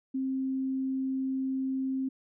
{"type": "tone", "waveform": "sine", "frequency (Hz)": 264.6, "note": "C4", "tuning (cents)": 20, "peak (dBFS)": -28, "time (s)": [0.14, 2.09], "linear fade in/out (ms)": 10, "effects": []}